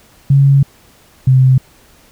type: tone pair in turn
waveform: sine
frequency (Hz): 138.59 / 130.32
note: C#3 / C3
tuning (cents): 0 / -7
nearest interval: minor second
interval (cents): 107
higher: first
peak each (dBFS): -5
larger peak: neither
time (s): 0.3-0.63 / 1.27-1.58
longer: first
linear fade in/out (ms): 5
effects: pink hiss -47 dBFS RMS until 2.11 s